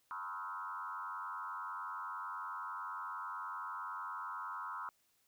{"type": "tone with frequency modulation", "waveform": "sine", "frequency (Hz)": 1174.7, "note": "D6", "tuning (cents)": 0, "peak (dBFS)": -40, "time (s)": [0.11, 4.89], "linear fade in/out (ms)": 0, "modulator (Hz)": 90.9, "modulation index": 2.6, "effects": ["white hiss -75 dBFS RMS until 5.27 s"]}